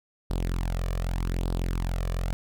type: tone with flanger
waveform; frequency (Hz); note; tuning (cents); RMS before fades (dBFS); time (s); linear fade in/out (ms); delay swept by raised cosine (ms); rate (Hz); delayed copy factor
sawtooth; 43.65; F1; 0; -28; 0.3-2.33; 0; 0.22 to 1.72; 0.83; +0.65
effects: none